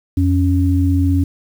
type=tone pair together; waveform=sine; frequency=87.31 / 277.2 Hz; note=F2 / C#4; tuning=0 / 0 cents; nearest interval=octave + minor sixth; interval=2000 cents; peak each=-13 / -16 dBFS; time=0.17-1.24 s; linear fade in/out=5 ms; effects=7-bit